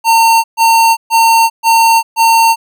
square tone bursts, 910 Hz, A#5, 42 cents flat, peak -6 dBFS, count 5, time 0.04-2.56 s, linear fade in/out 50 ms, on 400 ms, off 130 ms, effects none

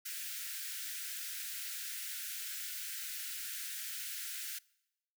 white high-pass noise, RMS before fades -42 dBFS, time 0.05-4.59 s, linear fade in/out 10 ms, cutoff 1400 Hz, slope 96 dB/octave, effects noise-tail reverb RT60 0.9 s tail -24 dB re dry

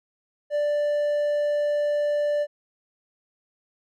triangle tone, 588 Hz, D5, 2 cents sharp, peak -19 dBFS, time 0.5-2.47 s, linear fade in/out 50 ms, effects none

